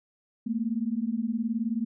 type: beating tone pair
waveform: sine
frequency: 218.2 / 237.2 Hz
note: A3 / A#3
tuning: -14 / +30 cents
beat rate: 19 Hz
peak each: -29 dBFS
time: 0.46-1.85 s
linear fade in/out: 10 ms
effects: none